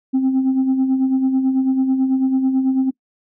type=tone with tremolo; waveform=sine; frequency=263.4 Hz; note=C4; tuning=12 cents sharp; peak=-10 dBFS; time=0.13-2.91 s; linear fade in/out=20 ms; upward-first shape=sine; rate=9.1 Hz; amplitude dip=55%; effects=noise-tail reverb RT60 0.1 s tail -22 dB re dry + tanh soft clip ceiling -11 dBFS